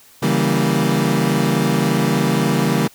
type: chord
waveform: 30% pulse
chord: C# diminished seventh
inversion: none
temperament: equal with one note detuned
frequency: 141.18 / 164.81 / 196 / 233.1 Hz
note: C#3 / E3 / G3 / Bb3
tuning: +32 / 0 / 0 / 0 cents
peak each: -18 dBFS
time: 0.22-2.88 s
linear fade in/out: 10 ms
effects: white hiss -48 dBFS RMS until 2.94 s